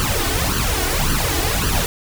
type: noise with flanger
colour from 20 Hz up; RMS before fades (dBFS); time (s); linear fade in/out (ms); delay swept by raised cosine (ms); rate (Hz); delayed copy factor
pink; -19; 0-1.86; 0; 0.66 to 2.76; 1.8; +0.75
effects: none